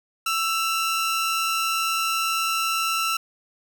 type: tone pair together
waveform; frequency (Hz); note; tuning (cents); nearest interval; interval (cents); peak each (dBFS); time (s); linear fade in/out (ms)
sawtooth; 1328 / 2814; E6 / F7; +12 / +12; octave + minor second; 1300; -19 / -26; 0.26-3.17; 5
effects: none